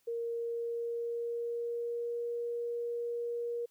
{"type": "tone with pitch glide", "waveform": "sine", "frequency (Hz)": [466.2, 473.3], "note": ["A#4", "A#4"], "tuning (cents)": [0, 26], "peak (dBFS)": -33, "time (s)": [0.07, 3.66], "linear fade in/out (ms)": 10, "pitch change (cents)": 26, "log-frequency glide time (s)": [0.29, 2.23], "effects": ["white hiss -73 dBFS RMS until 3.7 s"]}